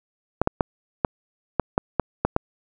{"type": "clicks", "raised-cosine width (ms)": 1, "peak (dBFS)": -4, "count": 9, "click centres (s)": [0.416, 0.474, 0.608, 1.048, 1.597, 1.779, 1.997, 2.25, 2.364], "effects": []}